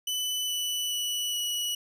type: tone with pitch steps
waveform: sawtooth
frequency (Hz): 2994 / 2973 / 2953 / 2932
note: F#7 / F#7 / F#7 / F#7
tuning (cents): +20 / +8 / -4 / -16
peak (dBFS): -25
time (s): 0.07-1.75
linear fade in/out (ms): 5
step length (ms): 420
effects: none